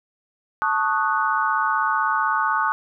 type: chord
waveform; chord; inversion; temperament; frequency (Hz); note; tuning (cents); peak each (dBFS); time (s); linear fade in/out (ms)
sine; D# half-diminished seventh; second; equal; 880 / 1108.7 / 1244.5 / 1480; A5 / C#6 / D#6 / F#6; 0 / 0 / 0 / 0; -24; 0.62-2.72; 0
effects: none